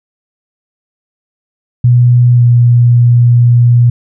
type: tone with pitch glide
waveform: sine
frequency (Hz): 122.2 to 120.38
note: B2 to B2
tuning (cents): -18 to -44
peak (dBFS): -3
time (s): 1.84-3.9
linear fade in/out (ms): 5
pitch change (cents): -26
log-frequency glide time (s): 2.35-2.42
effects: none